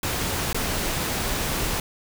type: noise with dropouts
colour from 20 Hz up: pink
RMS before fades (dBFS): -26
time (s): 0.03-1.8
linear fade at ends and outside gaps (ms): 2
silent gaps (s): 0.53-0.545
effects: none